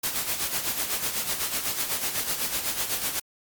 white noise with tremolo, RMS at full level -26 dBFS, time 0.03-3.2 s, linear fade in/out 10 ms, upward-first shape sine, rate 8 Hz, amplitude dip 60%, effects Opus 48 kbps

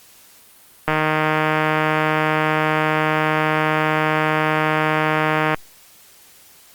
click train, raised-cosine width 0.5 ms, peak -3 dBFS, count 724, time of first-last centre 0.88-5.545 s, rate 155 Hz, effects white hiss -48 dBFS RMS until 6.74 s + Opus 48 kbps

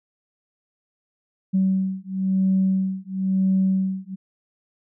sine beating tone pair, 189.6 / 190.59 Hz, F#3 / G3, +43 / -48 cents, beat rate 0.99 Hz, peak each -21 dBFS, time 1.53-4.16 s, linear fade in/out 20 ms, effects tanh soft clip ceiling -11 dBFS

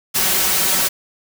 white noise with comb filter, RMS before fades -17 dBFS, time 0.14-0.89 s, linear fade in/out 20 ms, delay 5.3 ms, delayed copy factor +0.7, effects none

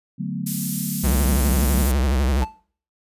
sine chord, B minor seventh, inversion first, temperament equal, 146.83 / 185 / 220 / 246.9 Hz, D3 / F#3 / A3 / B3, 0 / 0 / 0 / 0 cents, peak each -30 / -27 / -31 / -33 dBFS, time 0.18-1.86 s, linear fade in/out 20 ms
pink high-pass noise, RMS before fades -28 dBFS, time 0.46-1.92 s, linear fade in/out 10 ms, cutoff 9600 Hz, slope 12 dB/octave
square tone with vibrato, 67 Hz, C2, 42 cents sharp, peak -18 dBFS, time 1.03-2.45 s, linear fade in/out 20 ms, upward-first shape sine, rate 12 Hz, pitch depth 150 cents each way
triangle tone with exponential decay, 877 Hz, A5, 6 cents flat, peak -21 dBFS, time 2.42-2.6 s, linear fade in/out 1 ms, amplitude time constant 39 ms
effects noise-tail reverb RT60 0.5 s tail -24 dB re dry + resampled to 32000 Hz

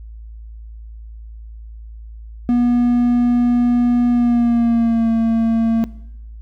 triangle tone with pitch glide, 242 to 227.1 Hz, B3 to A#3, -35 to -45 cents, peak -10 dBFS, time 2.49-5.84 s, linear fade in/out 0 ms, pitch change -110 cents, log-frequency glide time 4.1-5.1 s, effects noise-tail reverb RT60 0.9 s tail -20 dB re dry + added 55 Hz sine -32 dBFS peak until 6.41 s

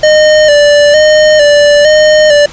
square tone with vibrato, 599 Hz, D5, 34 cents sharp, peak -3 dBFS, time 0.03-2.46 s, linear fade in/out 5 ms, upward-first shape square, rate 1.1 Hz, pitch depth 40 cents each way, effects pink hiss -29 dBFS RMS until 2.52 s + resampled to 16000 Hz

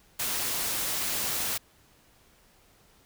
white noise, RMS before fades -30 dBFS, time 0.19-1.58 s, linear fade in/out 10 ms
clicks, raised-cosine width 1 ms, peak -27 dBFS, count 3, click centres 1.153 / 1.241 / 1.404 s
effects pink hiss -61 dBFS RMS until 3.05 s

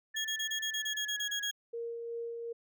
sine tone with pitch glide, 1758 to 1664.1 Hz, A6 to G#6, -2 to +3 cents, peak -37 dBFS, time 0.14-1.51 s, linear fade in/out 10 ms, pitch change -95 cents, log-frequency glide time 0.71-1.36 s
30% pulse tone bursts, 3290 Hz, G#7, 17 cents flat, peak -30 dBFS, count 12, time 0.16-1.513 s, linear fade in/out 10 ms, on 88 ms, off 27 ms
sine tone with tremolo, 466.2 Hz, A#4, in tune, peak -35 dBFS, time 1.73-2.53 s, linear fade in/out 10 ms, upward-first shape sine, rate 2.7 Hz, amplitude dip 30%
effects none

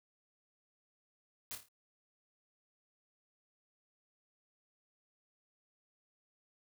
white noise with echo, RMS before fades -43 dBFS, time 1.51-1.55 s, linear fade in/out 0 ms, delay 27 ms, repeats 5, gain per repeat -6 dB, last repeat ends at 1.685 s, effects none

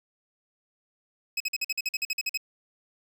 25% pulse tone bursts, 2553 Hz, D#7, 44 cents sharp, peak -22 dBFS, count 13, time 1.37-2.375 s, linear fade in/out 5 ms, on 33 ms, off 48 ms, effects none

